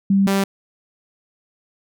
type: tone pair in turn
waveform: sine / sawtooth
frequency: 196 / 196 Hz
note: G3 / G3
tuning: 0 / 0 cents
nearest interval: unison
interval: 0 cents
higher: neither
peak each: -12 dBFS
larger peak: neither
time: 0.1-0.27 / 0.27-0.44 s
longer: neither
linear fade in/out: 5 ms
effects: none